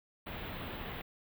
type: band-stop noise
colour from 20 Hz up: pink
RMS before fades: -42 dBFS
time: 0.26-1.02 s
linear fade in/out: 10 ms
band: 3700 to 15000 Hz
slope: 48 dB/octave
effects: none